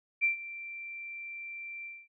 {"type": "tone with ADSR envelope", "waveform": "sine", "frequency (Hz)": 2353, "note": "D7", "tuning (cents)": 3, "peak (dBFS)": -22, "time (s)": [0.21, 2.08], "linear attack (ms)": 30, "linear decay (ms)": 120, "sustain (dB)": -17, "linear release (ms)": 230, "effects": []}